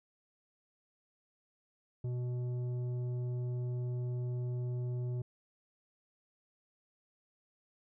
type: tone with tanh clipping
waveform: triangle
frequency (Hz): 123.47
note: B2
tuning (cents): 0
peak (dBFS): -35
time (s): 2.04-5.22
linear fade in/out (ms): 5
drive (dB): 13
effects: none